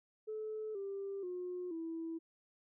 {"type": "tone with pitch steps", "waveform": "sine", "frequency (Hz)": [432.8, 394.6, 359.8, 328], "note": ["A4", "G4", "F#4", "E4"], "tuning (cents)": [-29, 11, -48, -9], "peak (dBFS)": -38, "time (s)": [0.27, 2.19], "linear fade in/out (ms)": 20, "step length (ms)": 480, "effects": ["tanh soft clip ceiling -34 dBFS"]}